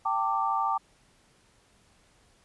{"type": "chord", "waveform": "sine", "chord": "G suspended second", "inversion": "none", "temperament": "equal with one note detuned", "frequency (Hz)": [784, 896.9, 1174.7], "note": ["G5", "A5", "D6"], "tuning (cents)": [0, 33, 0], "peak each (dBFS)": [-30, -29, -28], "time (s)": [0.05, 0.78], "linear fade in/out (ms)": 10, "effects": ["pink hiss -63 dBFS RMS until 2.44 s", "resampled to 24000 Hz"]}